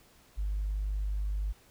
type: tone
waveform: sine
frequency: 50.6 Hz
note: G#1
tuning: 44 cents flat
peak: -28 dBFS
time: 0.37-1.53 s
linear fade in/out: 20 ms
effects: tanh soft clip ceiling -25 dBFS + pink hiss -61 dBFS RMS until 1.7 s